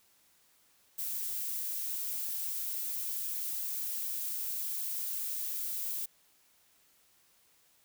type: noise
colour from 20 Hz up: violet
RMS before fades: -36 dBFS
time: 0.98-6.06 s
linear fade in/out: 10 ms
effects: white hiss -67 dBFS RMS until 7.84 s